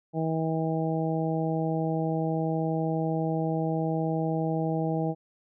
harmonic tone, 160.7 Hz, E3, 44 cents flat, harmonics 1 / 2 / 3 / 4 / 5, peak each -28 / -31 / -33 / -34 / -35 dBFS, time 0.13-5.15 s, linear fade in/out 50 ms, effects none

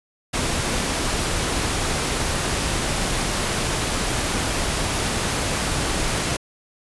pink noise, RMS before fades -23 dBFS, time 0.33-6.37 s, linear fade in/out 10 ms, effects resampled to 24000 Hz

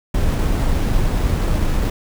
brown noise with sample-and-hold, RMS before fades -17 dBFS, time 0.14-1.9 s, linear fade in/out 5 ms, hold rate 8820 Hz, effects none

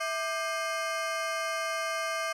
25% pulse ring-modulated tone, 924 Hz, A#5, 16 cents flat, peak -23 dBFS, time 0-2.33 s, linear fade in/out 10 ms, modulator 270 Hz, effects low-pass 10000 Hz 12 dB/octave

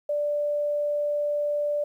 sine tone, 587.3 Hz, D5, in tune, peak -23 dBFS, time 0.09-1.84 s, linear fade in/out 5 ms, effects 10-bit

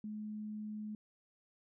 sine tone, 212.7 Hz, G#3, 42 cents sharp, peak -40 dBFS, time 0.04-0.95 s, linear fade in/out 2 ms, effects none

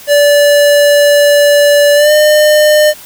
square tone with pitch glide, 580 to 605 Hz, D5 to D#5, -22 to -49 cents, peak -5 dBFS, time 0.07-2.94 s, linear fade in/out 50 ms, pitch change +73 cents, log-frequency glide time 1.95-2.12 s, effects white hiss -33 dBFS RMS until 3.05 s

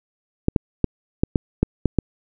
clicks, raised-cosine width 3 ms, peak -3 dBFS, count 8, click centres 0.484 / 0.562 / 0.843 / 1.235 / 1.358 / 1.63 / 1.857 / 1.987 s, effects none

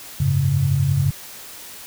sine chord, F# suspended second, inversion none, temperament equal, 92.5 / 103.83 / 138.59 Hz, F#2 / G#2 / C#3, 0 / 0 / 0 cents, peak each -23 / -23 / -17 dBFS, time 0.2-1.11 s, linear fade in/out 5 ms, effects white hiss -38 dBFS RMS until 1.86 s

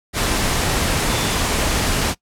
sine tone in noise, 3520 Hz, A7, in tune, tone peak -30 dBFS, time 1.07-1.39 s, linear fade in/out 50 ms, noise pink, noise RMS -19 dBFS, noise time 0.13-2.15 s, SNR -14 dB, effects noise-tail reverb RT60 0.1 s tail -22 dB re dry + low-pass 11000 Hz 12 dB/octave

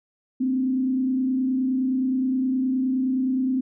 sine tone with frequency modulation, 259.4 Hz, C4, 15 cents flat, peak -20 dBFS, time 0.4-3.61 s, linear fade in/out 10 ms, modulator 29.6 Hz, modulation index 0.43, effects none

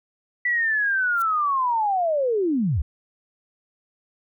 sine linear sweep, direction down, 1975.5 to 55.5 Hz, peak -19 dBFS, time 0.45-2.82 s, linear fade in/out 5 ms
violet noise with exponential growth, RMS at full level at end -33 dBFS, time 1.13-1.22 s, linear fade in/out 1 ms, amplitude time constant 18 ms
effects none

